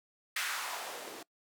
blue noise with band-pass filter sweep, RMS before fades -39 dBFS, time 0.36-1.23 s, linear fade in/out 5 ms, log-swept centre 1800 to 340 Hz, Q 1.9, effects noise-tail reverb RT60 0.1 s tail -23 dB re dry

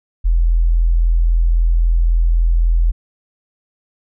sine tone, 41.87 Hz, E1, 28 cents sharp, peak -10 dBFS, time 0.24-2.92 s, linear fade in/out 20 ms, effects none

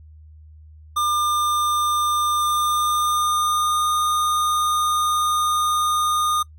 square tone with pitch glide, 1200 to 1223.1 Hz, D6 to D#6, +37 to -30 cents, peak -19 dBFS, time 0.96-6.43 s, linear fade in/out 10 ms, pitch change +33 cents, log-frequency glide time 2.37-3.88 s, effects noise-tail reverb RT60 0.1 s tail -22 dB re dry + added 77 Hz sine -42 dBFS peak until 6.58 s

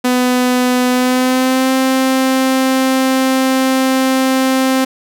sawtooth tone with pitch glide, 250 to 262.6 Hz, B3 to C4, +21 to +6 cents, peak -7 dBFS, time 0.04-4.85 s, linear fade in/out 10 ms, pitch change +85 cents, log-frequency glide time 0.9-1.72 s, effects none

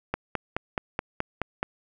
click train, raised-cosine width 0.5 ms, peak -11 dBFS, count 8, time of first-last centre 0.14-1.629 s, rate 4.7 Hz, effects none

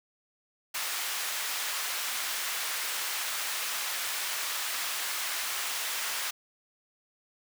pink high-pass noise, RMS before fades -33 dBFS, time 0.74-6.31 s, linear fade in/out 10 ms, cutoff 1300 Hz, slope 12 dB/octave, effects none

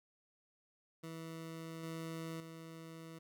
20% pulse tone with level steps, 163 Hz, E3, 19 cents flat, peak -40 / -37 / -44 dBFS, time 1.03-3.19 s, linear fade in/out 10 ms, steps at 1.83 / 2.4 s, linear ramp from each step 5 ms, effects none

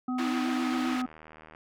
harmonic tone, 252.7 Hz, B3, 40 cents sharp, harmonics 1 / 3 / 5, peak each -28 / -39 / -39 dBFS, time 0.08-1.06 s, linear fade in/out 5 ms
white band-pass noise, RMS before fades -38 dBFS, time 0.18-1.02 s, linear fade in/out 5 ms, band 720 to 2300 Hz, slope 12 dB/octave
sine tone with vibrato, 317.6 Hz, D#4, 36 cents sharp, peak -32 dBFS, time 0.19-0.96 s, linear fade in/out 10 ms, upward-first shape sine, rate 7.6 Hz, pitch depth 85 cents each way
click train, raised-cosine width 0.5 ms, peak -33 dBFS, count 66, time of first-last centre 0.72-1.549 s, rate 78.4 Hz
effects none

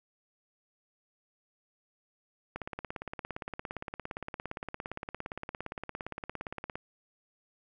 click train, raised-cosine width 0.5 ms, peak -22 dBFS, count 74, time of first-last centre 2.56-6.755 s, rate 17.4 Hz, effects none

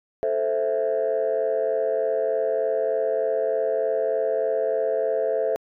sine chord, A minor, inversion none, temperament equal, 440 / 523.3 / 659.3 Hz, A4 / C5 / E5, 0 / 0 / 0 cents, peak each -24 dBFS, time 0.23-5.56 s, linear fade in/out 0 ms, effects tanh soft clip ceiling -15 dBFS

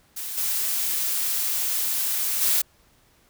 blue noise with level steps, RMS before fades -32 / -25 / -21 dBFS, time 0.16-2.62 s, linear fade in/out 10 ms, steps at 0.37 / 2.41 s, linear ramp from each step 10 ms, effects pink hiss -60 dBFS RMS until 3.29 s

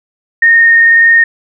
sine tone with frequency modulation, 1842 Hz, A#6, 21 cents flat, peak -3 dBFS, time 0.42-1.24 s, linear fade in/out 5 ms, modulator 21.6 Hz, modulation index 0.66, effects none

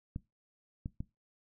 clicks, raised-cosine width 5 ms, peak -25 dBFS, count 3, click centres 0.161 / 0.859 / 1.005 s, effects noise-tail reverb RT60 0.2 s tail -19 dB re dry

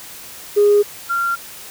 sine tone pair in turn, 411.7 / 1380.9 Hz, G#4 / F6, -15 / -20 cents, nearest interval octave + major sixth, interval 2095 cents, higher second, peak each -8 / -16 dBFS, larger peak first, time 0.56-0.83 / 1.09-1.36 s, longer neither, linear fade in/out 20 ms, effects tanh soft clip ceiling -5 dBFS + white hiss -36 dBFS RMS until 1.7 s

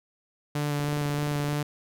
sawtooth tone with vibrato, 146.2 Hz, D3, 7 cents flat, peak -22 dBFS, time 0.55-1.63 s, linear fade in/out 5 ms, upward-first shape square, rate 3.2 Hz, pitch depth 11 cents each way
click train, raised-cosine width 2 ms, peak -26 dBFS, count 18, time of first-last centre 0.8-1.53 s, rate 23.3 Hz
effects none

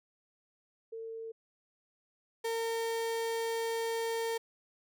sine / 35% pulse tone pair in turn, 451 / 456.5 Hz, A4 / A#4, +43 / -36 cents, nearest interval unison, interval 21 cents, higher second, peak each -39 / -30 dBFS, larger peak second, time 0.92-1.32 / 2.44-4.38 s, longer second, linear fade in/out 10 ms, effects none

